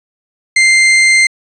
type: tone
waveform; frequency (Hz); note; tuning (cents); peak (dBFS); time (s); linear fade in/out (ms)
40% pulse; 2092; C7; -1; -5; 0.56-1.27; 5
effects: resampled to 24000 Hz + 7-bit